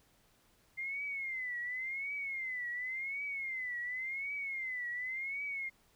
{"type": "tone with vibrato", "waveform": "sine", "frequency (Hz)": 2093, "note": "C7", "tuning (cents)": 0, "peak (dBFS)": -36, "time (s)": [0.77, 5.7], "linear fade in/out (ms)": 20, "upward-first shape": "triangle", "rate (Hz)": 0.91, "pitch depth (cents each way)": 160, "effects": ["pink hiss -69 dBFS RMS until 5.95 s"]}